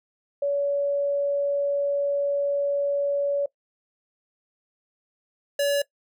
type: tone pair in turn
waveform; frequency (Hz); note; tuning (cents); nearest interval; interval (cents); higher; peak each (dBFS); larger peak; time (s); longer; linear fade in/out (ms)
sine / square; 567 / 569.3; C#5 / C#5; +39 / +46; unison; 7; second; -21; neither; 0.42-3.46 / 5.59-5.82; first; 5
effects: noise-tail reverb RT60 0.1 s tail -20 dB re dry